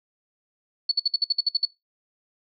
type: tone bursts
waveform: sine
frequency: 4427 Hz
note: C#8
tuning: 3 cents flat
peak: -17 dBFS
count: 10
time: 0.89-1.653 s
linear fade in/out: 5 ms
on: 25 ms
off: 57 ms
effects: noise-tail reverb RT60 0.2 s tail -20 dB re dry